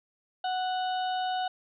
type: harmonic tone with a mistuned harmonic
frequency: 740 Hz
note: F#5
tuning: in tune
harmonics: 1 / 2 / 4 / 5 / 6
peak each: -28 / -39 / -40 / -44 / -49 dBFS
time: 0.44-1.48 s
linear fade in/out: 5 ms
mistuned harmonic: 6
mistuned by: -59 cents
effects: none